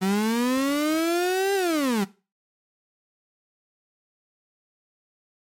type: linear two-way sweep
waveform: 35% pulse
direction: up then down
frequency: 185 to 400.3 to 185 Hz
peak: -19 dBFS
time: 0.01-2.05 s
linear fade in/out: 20 ms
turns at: 1.54 s
effects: noise-tail reverb RT60 0.3 s tail -18 dB re dry + MP3 64 kbps